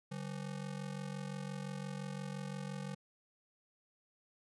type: ring-modulated tone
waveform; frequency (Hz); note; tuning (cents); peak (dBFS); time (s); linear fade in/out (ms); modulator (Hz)
square; 167.9; E3; +32; -38; 0.11-2.95; 10; 22.9
effects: resampled to 24000 Hz